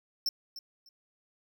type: tone with echo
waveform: square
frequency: 5370 Hz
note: E8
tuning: 31 cents sharp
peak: -27 dBFS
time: 0.26-0.29 s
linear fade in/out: 2 ms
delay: 300 ms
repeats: 2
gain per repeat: -14 dB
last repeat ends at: 0.89 s
effects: none